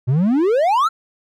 triangle exponential sweep, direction up, 117.4 to 1396.9 Hz, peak -11 dBFS, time 0.07-0.89 s, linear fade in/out 20 ms, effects none

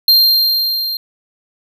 square tone with level ramp, 4186 Hz, C8, in tune, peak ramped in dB -6 to -19 dBFS, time 0.08-0.97 s, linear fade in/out 2 ms, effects none

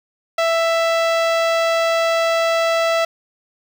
sawtooth tone, 662 Hz, E5, 7 cents sharp, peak -11 dBFS, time 0.38-3.05 s, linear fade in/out 5 ms, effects low-pass 5000 Hz 12 dB/octave + 7-bit

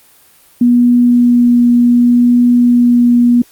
sine tone with vibrato, 241.9 Hz, B3, 36 cents flat, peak -5 dBFS, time 0.61-3.42 s, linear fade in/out 5 ms, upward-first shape triangle, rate 0.68 Hz, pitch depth 9 cents each way, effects white hiss -46 dBFS RMS until 3.51 s + Opus 32 kbps

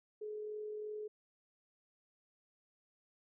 sine tone with amplitude modulation, 424.6 Hz, G#4, 38 cents sharp, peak -39 dBFS, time 0.21-1.08 s, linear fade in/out 10 ms, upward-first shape sine, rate 42.9 Hz, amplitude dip 30%, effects none

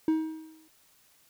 triangle tone with exponential decay, 316.8 Hz, D#4, 31 cents sharp, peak -18 dBFS, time 0.08-0.68 s, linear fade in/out 2 ms, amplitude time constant 130 ms, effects white hiss -63 dBFS RMS until 1.29 s

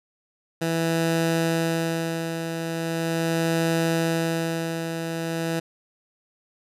15% pulse tone with tremolo, 164.81 Hz, E3, in tune, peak -14 dBFS, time 0.61-5.6 s, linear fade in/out 10 ms, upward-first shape sine, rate 0.4 Hz, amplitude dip 55%, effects resampled to 32000 Hz

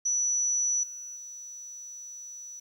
sine tone with level steps, 5920 Hz, F#8, in tune, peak -24 / -38 / -40 dBFS, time 0.05-2.6 s, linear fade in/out 10 ms, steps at 0.83 / 1.16 s, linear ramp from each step 5 ms, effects 10-bit

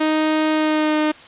sawtooth tone with pitch glide, 311.1 to 305.9 Hz, D#4 to D#4, 0 to -29 cents, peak -12 dBFS, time 0-1.12 s, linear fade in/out 10 ms, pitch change -29 cents, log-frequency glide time 0.51-0.97 s, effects white hiss -42 dBFS RMS until 1.27 s + resampled to 8000 Hz

